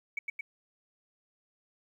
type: tone with echo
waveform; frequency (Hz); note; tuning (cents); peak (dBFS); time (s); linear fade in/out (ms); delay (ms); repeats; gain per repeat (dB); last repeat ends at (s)
sine; 2264; C#7; +36; -29; 0.17-0.19; 5; 110; 2; -2; 0.41
effects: tanh soft clip ceiling -25 dBFS + 11-bit